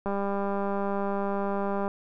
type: click train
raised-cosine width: 1 ms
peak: -17 dBFS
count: 363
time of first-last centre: 0.06-1.879 s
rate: 199 Hz
effects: none